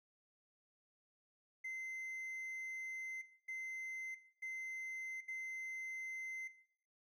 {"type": "tone bursts at uneven times", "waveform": "triangle", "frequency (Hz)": 2068, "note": "C7", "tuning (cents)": -21, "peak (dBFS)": -39, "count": 4, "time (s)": [[1.64, 3.22], [3.48, 4.15], [4.42, 5.21], [5.28, 6.48]], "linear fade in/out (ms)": 10, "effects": ["noise-tail reverb RT60 0.6 s tail -17 dB re dry", "tanh soft clip ceiling -37 dBFS"]}